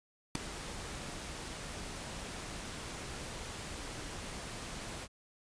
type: noise with ADSR envelope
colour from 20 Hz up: pink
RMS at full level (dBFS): -27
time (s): 0.35-5.08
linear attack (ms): 4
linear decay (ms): 4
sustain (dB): -16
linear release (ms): 46
effects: resampled to 22050 Hz